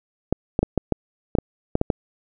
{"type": "clicks", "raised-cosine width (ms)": 2, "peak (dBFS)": -5, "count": 10, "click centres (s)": [0.326, 0.591, 0.63, 0.777, 0.923, 1.352, 1.386, 1.754, 1.814, 1.902], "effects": []}